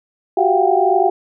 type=tone cluster; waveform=sine; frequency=367.8 / 389.6 / 689 / 738 / 790 Hz; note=F#4 / G4 / F5 / F#5 / G5; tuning=-10 / -11 / -24 / -5 / +13 cents; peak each=-18 dBFS; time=0.37-1.1 s; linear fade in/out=5 ms; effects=none